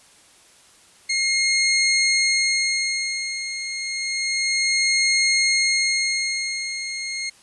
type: tone with tremolo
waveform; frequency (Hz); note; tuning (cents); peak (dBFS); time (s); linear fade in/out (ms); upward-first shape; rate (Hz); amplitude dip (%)
20% pulse; 2143; C7; +41; -11; 1.09-7.3; 10; sine; 0.3; 70
effects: white hiss -52 dBFS RMS until 7.42 s + resampled to 24000 Hz